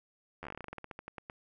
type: slowing click train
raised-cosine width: 0.5 ms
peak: -27 dBFS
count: 20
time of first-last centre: 0.43-1.299 s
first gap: 11 ms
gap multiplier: 1.14
effects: none